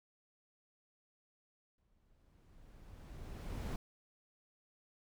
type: noise with exponential growth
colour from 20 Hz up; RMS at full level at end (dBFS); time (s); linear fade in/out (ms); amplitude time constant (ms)
brown; -37; 1.78-3.76; 2; 430
effects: none